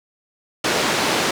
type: band-pass noise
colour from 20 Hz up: pink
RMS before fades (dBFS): -20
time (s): 0.64-1.31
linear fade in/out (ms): 5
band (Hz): 260 to 6300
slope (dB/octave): 12
effects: none